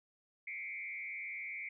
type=tone with frequency modulation; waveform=sine; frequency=2225 Hz; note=C#7; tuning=6 cents sharp; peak=-40 dBFS; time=0.47-1.69 s; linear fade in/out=5 ms; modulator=97.6 Hz; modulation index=1.6; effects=none